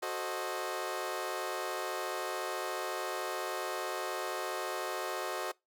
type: chord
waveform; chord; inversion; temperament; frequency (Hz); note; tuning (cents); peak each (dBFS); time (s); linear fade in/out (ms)
20% pulse; F# diminished seventh; none; equal with one note detuned; 370 / 440 / 528.1 / 622.3; F#4 / A4 / C5 / Eb5; 0 / 0 / +16 / 0; -34 / -37 / -36 / -35; 0.02-5.52; 10
effects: noise-tail reverb RT60 0.2 s tail -23 dB re dry